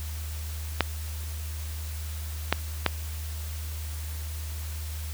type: clicks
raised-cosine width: 0.3 ms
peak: -4 dBFS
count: 3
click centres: 0.807 / 2.526 / 2.863 s
effects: added 77 Hz sine -32 dBFS peak until 5.13 s + white hiss -43 dBFS RMS until 5.13 s